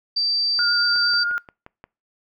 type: tone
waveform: sine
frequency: 4662 Hz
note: D8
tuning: 14 cents flat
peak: -18 dBFS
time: 0.16-1.24 s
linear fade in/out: 10 ms
type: tone with vibrato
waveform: sine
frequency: 1426 Hz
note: F6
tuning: 36 cents sharp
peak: -20 dBFS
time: 0.59-1.38 s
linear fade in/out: 0 ms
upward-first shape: sine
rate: 8.5 Hz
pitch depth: 16 cents each way
type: click train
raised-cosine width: 0.5 ms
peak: -25 dBFS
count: 6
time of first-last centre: 0.96-1.84 s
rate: 5.68 Hz
effects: noise-tail reverb RT60 0.3 s tail -25 dB re dry